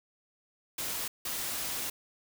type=noise bursts at uneven times; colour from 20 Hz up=white; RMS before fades=-35 dBFS; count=2; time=0.78-1.08 / 1.25-1.9 s; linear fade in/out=5 ms; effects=none